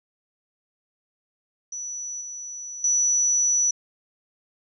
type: tone with level steps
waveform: sine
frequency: 5920 Hz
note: F#8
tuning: in tune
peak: -30 / -33 / -18 dBFS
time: 1.72-3.71 s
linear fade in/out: 5 ms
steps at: 2.21 / 2.84 s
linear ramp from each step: 2 ms
effects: none